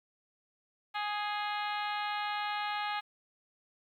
harmonic tone with a mistuned harmonic, 415.3 Hz, G#4, in tune, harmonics 2 / 3 / 4 / 5 / 6 / 7 / 8 / 9 / 10, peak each -35 / -39 / -41 / -43 / -45 / -46 / -47 / -48 / -49 dBFS, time 0.94-3.01 s, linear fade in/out 20 ms, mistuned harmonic 5, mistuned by +22 cents, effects 11-bit

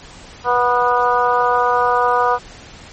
harmonic tone, 244.9 Hz, B3, 14 cents flat, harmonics 2 / 3 / 4 / 5 / 6, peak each -19 / -19 / -17 / -18 / -24 dBFS, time 0.44-2.39 s, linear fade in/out 50 ms, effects pink hiss -39 dBFS RMS until 2.92 s + MP3 32 kbps

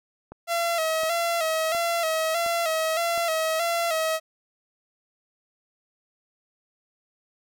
click train, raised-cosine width 1 ms, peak -26 dBFS, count 5, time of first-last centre 0.32-3.177 s, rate 1.4 Hz
sawtooth tone with vibrato, 659.3 Hz, E5, in tune, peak -19 dBFS, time 0.47-4.2 s, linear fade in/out 50 ms, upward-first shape square, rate 1.6 Hz, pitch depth 54 cents each way
effects none

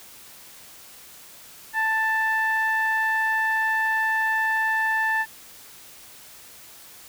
sawtooth tone with low-pass filter, 883 Hz, A5, 6 cents sharp, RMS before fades -23 dBFS, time 1.73-5.26 s, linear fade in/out 50 ms, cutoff 1800 Hz, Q 4.1, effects white hiss -46 dBFS RMS until 7.08 s

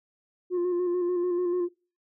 sine tone with vibrato, 355.1 Hz, F4, 29 cents sharp, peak -21 dBFS, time 0.5-1.69 s, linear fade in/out 50 ms, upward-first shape square, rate 6.8 Hz, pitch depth 28 cents each way, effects noise-tail reverb RT60 0.4 s tail -25 dB re dry + tanh soft clip ceiling -23 dBFS

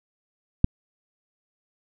click, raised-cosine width 5 ms, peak -3 dBFS, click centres 0.644 s, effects none

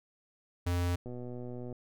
square tone, 88 Hz, F2, 14 cents sharp, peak -29 dBFS, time 0.66-0.96 s, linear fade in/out 10 ms
click train, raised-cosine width 2 ms, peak -30 dBFS, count 83, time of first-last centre 1.06-1.727 s, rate 123 Hz
effects none

